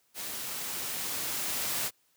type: noise with level ramp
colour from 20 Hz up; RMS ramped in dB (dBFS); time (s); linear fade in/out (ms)
white; -38 to -31; 0.14-1.91; 50
effects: white hiss -70 dBFS RMS until 2.16 s + high-pass 80 Hz 12 dB/octave